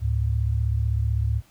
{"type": "tone pair together", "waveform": "sine", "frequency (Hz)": [72, 107.88], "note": ["D2", "A2"], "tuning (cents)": [-34, -34], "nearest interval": "perfect fifth", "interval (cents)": 700, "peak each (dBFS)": -23, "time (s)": [0, 1.42], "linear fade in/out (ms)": 50, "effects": ["pink hiss -58 dBFS RMS until 1.5 s"]}